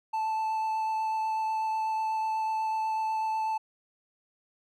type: tone with vibrato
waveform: triangle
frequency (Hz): 878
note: A5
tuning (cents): -4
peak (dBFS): -25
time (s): 0.13-3.58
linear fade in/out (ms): 10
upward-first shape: sine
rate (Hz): 8.1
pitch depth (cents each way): 8
effects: none